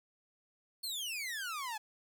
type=exponential sweep; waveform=sawtooth; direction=down; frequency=4435 to 830.6 Hz; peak=-34 dBFS; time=0.83-1.78 s; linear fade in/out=10 ms; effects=11-bit